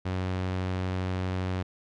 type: tone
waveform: sawtooth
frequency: 92.5 Hz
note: F#2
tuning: in tune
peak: -24 dBFS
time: 0.05-1.63 s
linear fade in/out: 10 ms
effects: low-pass 4000 Hz 12 dB/octave